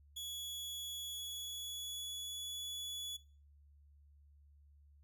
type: tone with pitch glide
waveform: sawtooth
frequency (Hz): 3375 to 3408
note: G#7 to G#7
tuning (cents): +27 to +44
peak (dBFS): -39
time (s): 0.16-3.17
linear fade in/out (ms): 10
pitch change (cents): +17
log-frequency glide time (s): 1.09-2.58
effects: noise-tail reverb RT60 0.4 s tail -19 dB re dry + added 72 Hz sine -61 dBFS peak until 5.03 s